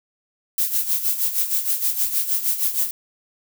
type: noise with tremolo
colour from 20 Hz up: violet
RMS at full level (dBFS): -19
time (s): 0.58-2.91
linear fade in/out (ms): 2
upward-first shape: sine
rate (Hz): 6.4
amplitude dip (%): 70
effects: none